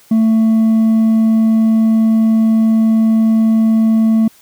sine tone with hard clipping, 222.4 Hz, A3, 19 cents sharp, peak -9 dBFS, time 0.11-4.28 s, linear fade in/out 5 ms, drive 2 dB, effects white hiss -47 dBFS RMS until 4.41 s

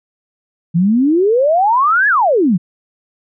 sine exponential two-way sweep, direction up then down, 160.8 to 1742 to 160.8 Hz, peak -9 dBFS, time 0.74-2.58 s, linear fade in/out 20 ms, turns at 2.08 s, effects none

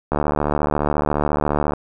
click train, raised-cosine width 1 ms, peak -5 dBFS, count 121, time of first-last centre 0.12-1.735 s, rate 74.3 Hz, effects none

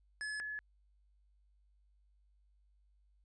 square / sine tone pair in turn, 1708 / 1708 Hz, G#6 / G#6, +48 / +48 cents, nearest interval unison, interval 0 cents, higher neither, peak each -39 / -39 dBFS, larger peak neither, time 0.21-0.4 / 0.4-0.59 s, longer neither, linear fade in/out 0 ms, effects added 50 Hz sine -67 dBFS peak until 3.24 s + resampled to 22050 Hz

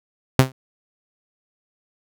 sawtooth tone with exponential decay, 130.81 Hz, C3, in tune, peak -3 dBFS, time 0.39-0.52 s, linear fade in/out 0 ms, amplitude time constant 28 ms, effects none

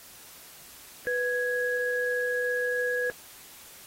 sine tone pair together, 493.9 / 1661.3 Hz, B4 / G#6, 0 / 0 cents, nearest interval octave + major sixth, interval 2100 cents, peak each -28 dBFS, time 1.07-3.1 s, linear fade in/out 0 ms, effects white hiss -49 dBFS RMS until 3.86 s + AAC 48 kbps

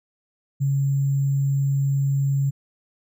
sine tone with sample-and-hold, 138.59 Hz, C#3, in tune, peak -18 dBFS, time 0.6-2.51 s, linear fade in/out 20 ms, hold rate 7350 Hz, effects none

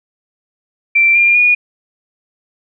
sine tone with pitch steps, 2349 / 2397 / 2446 Hz, D7 / D7 / D#7, 0 / +35 / -30 cents, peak -7 dBFS, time 0.95-1.55 s, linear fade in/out 10 ms, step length 200 ms, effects none

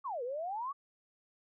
sine exponential two-way sweep, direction down then up, 1200 to 466.2 to 1162 Hz, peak -35 dBFS, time 0.04-0.73 s, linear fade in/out 20 ms, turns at 0.23 s, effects none

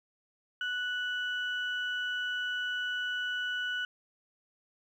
sine tone pair together, 1480 / 2960 Hz, F#6 / F#7, 0 / 0 cents, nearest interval octave, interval 1200 cents, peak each -31 / -36 dBFS, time 0.61-3.85 s, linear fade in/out 2 ms, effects tanh soft clip ceiling -25 dBFS + 11-bit

